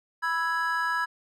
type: chord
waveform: triangle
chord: E major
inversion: second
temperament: equal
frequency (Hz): 987.8 / 1318.5 / 1661.2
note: B5 / E6 / G#6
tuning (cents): 0 / 0 / 0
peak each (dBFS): -28 / -29 / -26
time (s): 0.22-1.06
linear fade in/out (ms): 20
effects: none